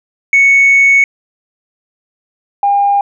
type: tone pair in turn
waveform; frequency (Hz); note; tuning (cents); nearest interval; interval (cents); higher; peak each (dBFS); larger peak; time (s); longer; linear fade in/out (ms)
sine; 2217 / 805.4; C#7 / G5; 0 / +47; octave + tritone; 1753; first; -3 / -7; first; 0.33-1.04 / 2.63-3.01; first; 2
effects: tanh soft clip ceiling -2 dBFS